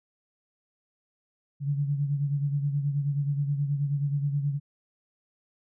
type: beating tone pair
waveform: sine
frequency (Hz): 141.7 / 151.1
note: C#3 / D3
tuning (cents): +38 / +50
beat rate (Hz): 9.4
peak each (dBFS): -25 / -33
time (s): 1.6-4.6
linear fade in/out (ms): 50
effects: none